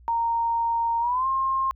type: tone with pitch glide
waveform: sine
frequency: 927 to 1064.8 Hz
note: A#5 to C6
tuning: -10 to +30 cents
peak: -21 dBFS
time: 0.08-1.71 s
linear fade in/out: 0 ms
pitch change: +240 cents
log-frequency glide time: 1-1.27 s
effects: added 60 Hz sine -48 dBFS peak until 1.75 s